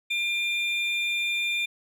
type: tone pair together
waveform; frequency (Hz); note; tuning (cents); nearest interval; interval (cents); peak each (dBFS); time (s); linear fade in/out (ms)
triangle; 2398 / 3575; D7 / A7; +36 / +27; perfect fifth; 691; -24 / -29; 0.1-1.66; 10
effects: none